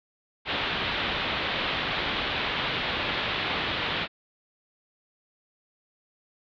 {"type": "low-pass noise", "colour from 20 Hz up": "white", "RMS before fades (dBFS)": -29, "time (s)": [0.45, 4.08], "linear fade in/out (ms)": 50, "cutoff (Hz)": 3800, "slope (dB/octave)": 48, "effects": []}